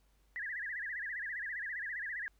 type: tone with vibrato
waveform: sine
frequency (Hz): 1804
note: A6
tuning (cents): +43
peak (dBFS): -37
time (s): 0.36-2.28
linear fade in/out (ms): 0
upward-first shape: sine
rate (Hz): 15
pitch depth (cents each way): 190
effects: added 50 Hz sine -67 dBFS peak until 2.39 s + pink hiss -75 dBFS RMS until 2.39 s